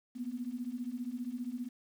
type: beating tone pair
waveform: sine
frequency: 235.7 / 250.7 Hz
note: A#3 / B3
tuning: +19 / +26 cents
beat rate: 15 Hz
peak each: -40 / -38 dBFS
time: 0.15-1.69 s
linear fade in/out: 20 ms
effects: 10-bit